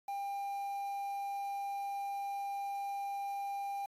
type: tone with quantisation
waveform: triangle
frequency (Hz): 798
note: G5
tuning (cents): +31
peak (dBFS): -34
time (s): 0.08-3.86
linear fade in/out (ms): 5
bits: 9
effects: AAC 48 kbps